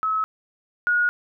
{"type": "tone pair in turn", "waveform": "sine", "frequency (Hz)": [1290, 1445.1], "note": ["E6", "F#6"], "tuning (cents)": [-38, -41], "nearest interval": "major second", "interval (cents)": 197, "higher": "second", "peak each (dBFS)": [-20, -17], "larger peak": "second", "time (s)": [[0.03, 0.24], [0.87, 1.09]], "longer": "second", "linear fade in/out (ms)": 0, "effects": []}